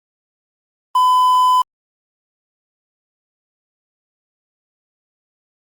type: tone with quantisation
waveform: triangle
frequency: 1007 Hz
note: B5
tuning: 33 cents sharp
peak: -8 dBFS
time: 0.95-1.62 s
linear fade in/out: 5 ms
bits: 6
effects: Opus 32 kbps